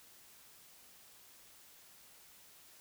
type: silence
effects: white hiss -60 dBFS RMS until 2.8 s